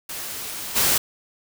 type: noise with level steps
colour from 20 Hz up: white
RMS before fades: -32 / -19 dBFS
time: 0.09-0.98 s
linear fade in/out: 5 ms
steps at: 0.75 s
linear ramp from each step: 20 ms
effects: none